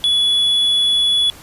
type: tone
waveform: triangle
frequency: 3408 Hz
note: G#7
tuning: 44 cents sharp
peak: -11 dBFS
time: 0.04-1.3 s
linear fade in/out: 0 ms
effects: pink hiss -40 dBFS RMS until 1.42 s + resampled to 32000 Hz